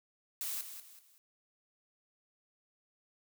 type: noise with echo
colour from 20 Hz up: blue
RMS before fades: -38 dBFS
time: 0.41-0.61 s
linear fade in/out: 0 ms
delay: 190 ms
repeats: 3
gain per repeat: -9 dB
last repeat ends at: 1.18 s
effects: none